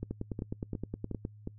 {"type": "two click trains", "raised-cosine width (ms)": 3, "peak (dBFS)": [-23, -22], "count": [5, 12], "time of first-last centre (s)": [[0.03, 1.474], [0.11, 1.251]], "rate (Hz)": [2.77, 9.64], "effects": ["noise-tail reverb RT60 0.1 s tail -24 dB re dry", "added 105 Hz sine -50 dBFS peak until 1.58 s"]}